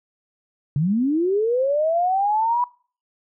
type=linear sweep; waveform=sine; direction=up; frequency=133.9 to 987.8 Hz; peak=-17 dBFS; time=0.76-2.64 s; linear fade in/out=2 ms; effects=noise-tail reverb RT60 0.4 s tail -22 dB re dry